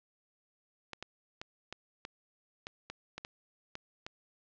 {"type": "clicks", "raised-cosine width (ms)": 0.2, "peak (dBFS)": -23, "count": 11, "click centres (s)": [0.933, 1.026, 1.415, 1.726, 2.051, 2.669, 2.9, 3.18, 3.249, 3.754, 4.065], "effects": ["low-pass 5000 Hz 12 dB/octave"]}